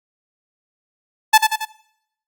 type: tone with echo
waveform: sawtooth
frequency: 871 Hz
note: A5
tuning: 18 cents flat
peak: -3 dBFS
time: 1.33-1.38 s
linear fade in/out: 10 ms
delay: 91 ms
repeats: 3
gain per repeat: -5 dB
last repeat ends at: 1.653 s
effects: noise-tail reverb RT60 0.7 s tail -18 dB re dry + Opus 48 kbps